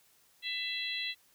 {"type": "harmonic tone", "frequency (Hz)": 667, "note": "E5", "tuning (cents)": 20, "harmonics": [3, 4, 5, 6], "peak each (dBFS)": [-40, -39, -39, -38], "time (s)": [0.42, 1.15], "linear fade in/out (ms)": 50, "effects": ["white hiss -66 dBFS RMS until 1.34 s"]}